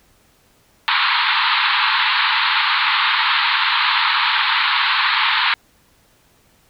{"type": "band-pass noise", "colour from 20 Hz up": "pink", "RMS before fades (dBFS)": -17, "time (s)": [0.88, 5.54], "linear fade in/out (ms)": 0, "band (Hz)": [870, 4300], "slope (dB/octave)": 96, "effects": ["pink hiss -56 dBFS RMS until 6.69 s"]}